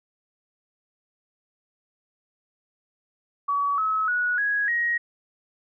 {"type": "tone with pitch steps", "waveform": "sine", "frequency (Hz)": [1135, 1288.8, 1463.4, 1661.7, 1886.9], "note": ["C#6", "E6", "F#6", "G#6", "A#6"], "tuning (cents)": [41, -39, -20, 1, 21], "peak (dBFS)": -21, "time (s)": [3.48, 4.98], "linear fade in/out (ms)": 10, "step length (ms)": 300, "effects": []}